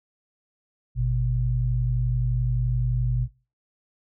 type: tone pair together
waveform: sine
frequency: 51.87 / 123.47 Hz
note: G#1 / B2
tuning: -1 / 0 cents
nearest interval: octave + minor third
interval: 1501 cents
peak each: -24 / -23 dBFS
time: 0.95-3.28 s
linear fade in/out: 50 ms
effects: noise-tail reverb RT60 0.3 s tail -18 dB re dry